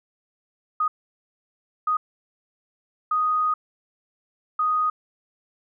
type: tone bursts at uneven times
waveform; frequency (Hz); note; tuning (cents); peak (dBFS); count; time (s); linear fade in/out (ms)
sine; 1244.5; D#6; 0; -19; 4; 0.8-0.88 / 1.87-1.97 / 3.11-3.54 / 4.59-4.9; 5
effects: none